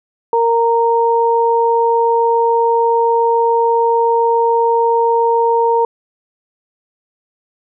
sine tone pair together, 463.5 / 927 Hz, A#4 / A#5, -10 / -10 cents, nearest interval octave, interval 1200 cents, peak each -13 dBFS, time 0.33-5.85 s, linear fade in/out 2 ms, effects none

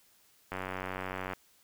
click train, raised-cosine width 0.5 ms, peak -21 dBFS, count 77, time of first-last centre 0.52-1.334 s, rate 93.4 Hz, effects white hiss -65 dBFS RMS until 1.63 s

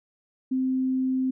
sine tone, 260 Hz, C4, 11 cents flat, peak -22 dBFS, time 0.51-1.31 s, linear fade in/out 10 ms, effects none

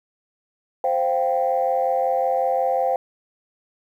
sine chord, C suspended fourth, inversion none, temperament equal, 523.3 / 698.5 / 784 Hz, C5 / F5 / G5, 0 / 0 / 0 cents, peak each -21 / -23 / -22 dBFS, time 0.84-2.96 s, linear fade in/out 2 ms, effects tanh soft clip ceiling -10 dBFS + 9-bit

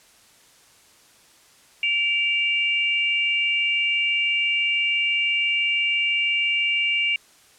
sine tone pair together, 2320 / 2794 Hz, D7 / F7, -22 / 0 cents, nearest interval minor third, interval 322 cents, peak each -22 / -22 dBFS, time 1.83-7.16 s, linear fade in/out 2 ms, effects white hiss -54 dBFS RMS until 7.58 s + low-pass 10000 Hz 12 dB/octave

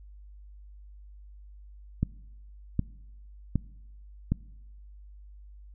click train, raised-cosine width 5 ms, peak -12 dBFS, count 4, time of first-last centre 2.03-4.32 s, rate 1.31 Hz, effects noise-tail reverb RT60 1.0 s tail -23 dB re dry + added 50 Hz sine -46 dBFS peak until 5.74 s

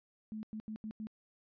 sine tone bursts at uneven times, 216.5 Hz, A3, 28 cents flat, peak -39 dBFS, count 5, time 0.32-0.43 / 0.53-0.6 / 0.68-0.76 / 0.84-0.91 / 1-1.07 s, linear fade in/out 0 ms, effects resampled to 11025 Hz

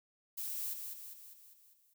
violet noise with echo, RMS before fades -40 dBFS, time 0.37-0.74 s, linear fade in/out 10 ms, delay 200 ms, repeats 6, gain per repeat -5 dB, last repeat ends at 1.94 s, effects none

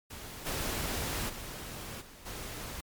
pink noise with level steps, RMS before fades -44 / -34 / -42 / -52 / -41 dBFS, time 0.1-2.81 s, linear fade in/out 10 ms, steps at 0.45 / 1.28 / 2 / 2.25 s, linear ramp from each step 20 ms, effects MP3 96 kbps

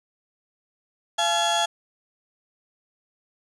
35% pulse tone cluster, 685 / 855 / 3337 Hz, F5 / A5 / G#7, -34 / -50 / +8 cents, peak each -23 dBFS, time 1.18-1.66 s, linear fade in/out 10 ms, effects resampled to 24000 Hz + 8-bit

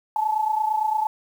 sine tone pair together, 859 / 887.8 Hz, A5 / A5, -42 / +15 cents, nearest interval minor second, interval 57 cents, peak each -21 / -26 dBFS, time 0.16-1.07 s, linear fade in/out 2 ms, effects 8-bit

